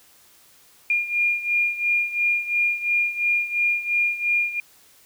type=beating tone pair; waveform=sine; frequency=2414 / 2416.9 Hz; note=D7 / D7; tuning=+47 / +49 cents; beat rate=2.9 Hz; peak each=-21 / -25 dBFS; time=0.9-4.6 s; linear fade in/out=2 ms; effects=white hiss -54 dBFS RMS until 5.05 s